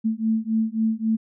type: beating tone pair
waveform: sine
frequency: 220 / 223.7 Hz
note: A3 / A3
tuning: 0 / +29 cents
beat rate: 3.7 Hz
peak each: -23 dBFS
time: 0.04-1.17 s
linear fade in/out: 20 ms
effects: none